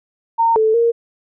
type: tone with pitch steps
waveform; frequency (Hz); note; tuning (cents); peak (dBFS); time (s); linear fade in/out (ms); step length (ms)
sine; 917 / 438.4 / 466; A#5 / A4 / A#4; -29 / -6 / -1; -11; 0.38-0.92; 20; 180
effects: none